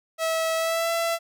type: tone with pitch glide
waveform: sawtooth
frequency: 649 to 669.9 Hz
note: E5 to E5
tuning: -27 to +28 cents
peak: -19 dBFS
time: 0.18-1.19 s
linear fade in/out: 50 ms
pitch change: +55 cents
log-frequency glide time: 0.56-0.91 s
effects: none